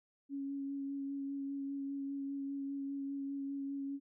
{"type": "tone with vibrato", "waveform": "sine", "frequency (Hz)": 277.2, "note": "C#4", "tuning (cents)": 0, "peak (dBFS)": -37, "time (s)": [0.29, 4], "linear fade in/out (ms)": 50, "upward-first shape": "sine", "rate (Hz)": 5, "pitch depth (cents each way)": 14, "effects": []}